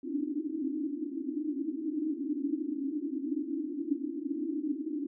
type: band-pass noise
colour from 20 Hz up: white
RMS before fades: -34 dBFS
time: 0.03-5.07 s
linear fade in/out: 10 ms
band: 270 to 320 Hz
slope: 96 dB/octave
effects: none